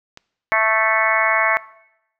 click, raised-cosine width 0.2 ms, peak -20 dBFS, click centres 0.174 s
harmonic tone, 220.1 Hz, A3, 1 cent sharp, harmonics 3 / 4 / 5 / 6 / 7 / 8 / 9 / 10, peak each -21 / -25 / -21 / -26 / -26 / -22 / -23 / -20 dBFS, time 0.52-1.57 s, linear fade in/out 0 ms
effects noise-tail reverb RT60 0.8 s tail -20 dB re dry

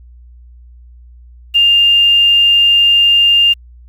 sine tone with quantisation, 2804 Hz, F7, 6 cents sharp, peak -6 dBFS, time 1.54-3.54 s, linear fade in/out 20 ms, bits 6, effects added 60 Hz sine -36 dBFS peak until 3.88 s

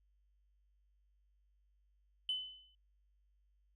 sine tone with exponential decay, 3023 Hz, F#7, 36 cents sharp, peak -31 dBFS, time 2.29-2.75 s, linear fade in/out 2 ms, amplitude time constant 100 ms, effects tanh soft clip ceiling -28 dBFS + added 50 Hz sine -70 dBFS peak until 3.75 s

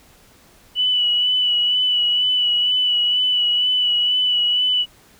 sine tone with vibrato, 2960 Hz, F#7, in tune, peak -15 dBFS, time 0.75-4.86 s, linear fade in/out 50 ms, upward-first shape sine, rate 2.1 Hz, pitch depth 26 cents each way, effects pink hiss -51 dBFS RMS until 5.19 s

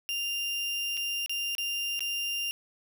35% pulse tone with dropouts, 2794 Hz, F7, in tune, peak -28 dBFS, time 0.09-2.51 s, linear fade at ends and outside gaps 0 ms, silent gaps 0.97-0.974 / 1.261-1.295 / 1.551-1.582 / 1.993-2.006 s, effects none

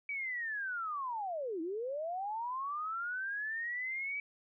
sine linear two-way sweep, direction down then up, 2300 to 311.1 to 2300 Hz, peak -35 dBFS, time 0.09-4.2 s, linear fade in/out 2 ms, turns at 1.61 s, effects none

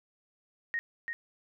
sine tone with echo, 1864.7 Hz, A#6, in tune, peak -29 dBFS, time 0.74-0.79 s, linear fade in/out 0 ms, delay 340 ms, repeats 1, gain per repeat -4 dB, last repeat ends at 1.13 s, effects none

